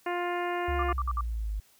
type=harmonic tone; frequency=351.9 Hz; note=F4; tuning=13 cents sharp; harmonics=1 / 2 / 3 / 4 / 5 / 6 / 7 / 8; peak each=-32 / -33 / -36 / -41 / -39 / -42 / -46 / -47 dBFS; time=0.06-0.93 s; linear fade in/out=5 ms
type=exponential sweep; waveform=sine; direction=down; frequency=73.42 to 50.3 Hz; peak=-29 dBFS; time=0.68-1.6 s; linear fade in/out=5 ms
type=tone bursts; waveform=sine; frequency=1174.7 Hz; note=D6; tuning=in tune; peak=-28 dBFS; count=5; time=0.79-1.209 s; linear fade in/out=2 ms; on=39 ms; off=56 ms
effects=white hiss -62 dBFS RMS until 1.79 s